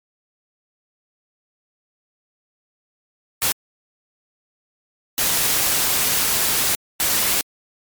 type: noise bursts at uneven times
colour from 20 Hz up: white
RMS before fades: -19 dBFS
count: 3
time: 3.42-3.52 / 5.18-6.75 / 7-7.41 s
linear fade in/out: 0 ms
effects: MP3 96 kbps